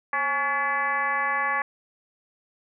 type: tone with frequency modulation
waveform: sine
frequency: 1422 Hz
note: F6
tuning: 31 cents sharp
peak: -22 dBFS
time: 0.13-1.62 s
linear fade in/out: 2 ms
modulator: 294 Hz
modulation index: 2.2
effects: none